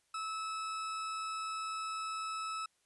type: tone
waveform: 40% pulse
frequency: 1302 Hz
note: E6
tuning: 22 cents flat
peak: -36 dBFS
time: 0.14-2.66 s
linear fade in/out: 5 ms
effects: white hiss -75 dBFS RMS until 2.85 s + resampled to 24000 Hz